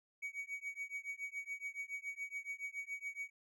triangle tone with tremolo, 2255 Hz, C#7, 29 cents sharp, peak -36 dBFS, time 0.22-3.3 s, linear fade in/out 10 ms, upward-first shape triangle, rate 7.1 Hz, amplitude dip 100%, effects none

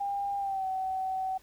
sine tone with pitch glide, 801 to 757.8 Hz, G5 to F#5, +37 to +41 cents, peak -29 dBFS, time 0-1.38 s, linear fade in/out 10 ms, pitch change -96 cents, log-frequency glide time 0.38-0.66 s, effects added 60 Hz sine -63 dBFS peak until 1.42 s + pink hiss -60 dBFS RMS until 1.42 s

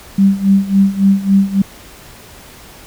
sine tone with tremolo, 196 Hz, G3, in tune, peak -5 dBFS, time 0.18-1.62 s, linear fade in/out 5 ms, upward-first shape sine, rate 3.6 Hz, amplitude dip 85%, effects pink hiss -38 dBFS RMS until 2.86 s

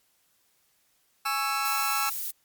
sawtooth chord, C# minor, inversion second, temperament just, 831.5 / 1108.7 / 1330.5 Hz, G#5 / C#6 / E6, +2 / 0 / +16 cents, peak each -28 / -29 / -24 dBFS, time 1.25-2.1 s, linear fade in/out 10 ms
violet noise, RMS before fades -32 dBFS, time 1.65-2.31 s, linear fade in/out 5 ms
effects white hiss -68 dBFS RMS until 2.44 s + MP3 96 kbps

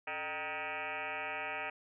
sine tone with frequency modulation, 1597 Hz, G6, 32 cents sharp, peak -36 dBFS, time 0.07-1.7 s, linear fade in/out 5 ms, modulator 165 Hz, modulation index 6.4, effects none

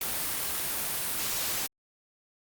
white noise with ADSR envelope, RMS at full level -29 dBFS, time 0.01-1.67 s, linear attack 5 ms, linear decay 6 ms, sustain -2 dB, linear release 10 ms, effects Opus 32 kbps

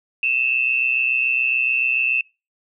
sine tone pair together, 2575 / 2702 Hz, E7 / E7, -41 / +42 cents, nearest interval minor second, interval 83 cents, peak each -20 dBFS, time 0.23-2.21 s, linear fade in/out 2 ms, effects noise-tail reverb RT60 0.3 s tail -26 dB re dry

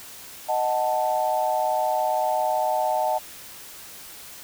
sine chord, D# diminished, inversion none, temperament equal, 622.3 / 740 / 880 Hz, D#5 / F#5 / A5, 0 / 0 / 0 cents, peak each -25 dBFS, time 0.48-3.19 s, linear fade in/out 20 ms, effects white hiss -42 dBFS RMS until 4.43 s

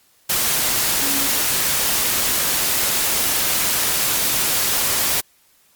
sine tone in noise, 277.2 Hz, C#4, in tune, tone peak -29 dBFS, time 1.01-1.27 s, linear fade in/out 10 ms, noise white, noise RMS -19 dBFS, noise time 0.29-5.21 s, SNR -13 dB, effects white hiss -57 dBFS RMS until 5.75 s + Opus 48 kbps

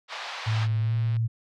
pink band-pass noise, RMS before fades -36 dBFS, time 0.08-0.68 s, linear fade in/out 50 ms, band 730 to 4700 Hz, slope 24 dB/octave
sine tone with pitch glide, 110 to 113.81 Hz, A2 to A#2, 0 to -41 cents, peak -22 dBFS, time 0.46-1.28 s, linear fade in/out 20 ms, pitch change +59 cents, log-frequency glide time 0.81-0.93 s
click train, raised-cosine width 0.3 ms, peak -30 dBFS, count 87, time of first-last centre 0.52-1.167 s, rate 133 Hz
effects none

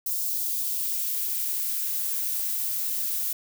violet noise with high-pass filter sweep, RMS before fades -28 dBFS, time 0.06-3.33 s, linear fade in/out 5 ms, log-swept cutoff 5000 to 350 Hz, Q 1, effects none

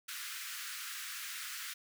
pink high-pass noise, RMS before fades -43 dBFS, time 0.08-1.74 s, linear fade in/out 10 ms, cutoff 1300 Hz, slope 48 dB/octave, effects none

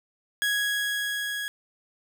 30% pulse tone with level ramp, 1661.2 Hz, G#6, in tune, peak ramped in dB -20 to -27 dBFS, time 0.42-1.48 s, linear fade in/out 0 ms, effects none

